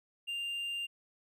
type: tone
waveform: triangle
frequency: 2794 Hz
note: F7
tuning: in tune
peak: -33 dBFS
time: 0.27-0.87 s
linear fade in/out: 20 ms
effects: none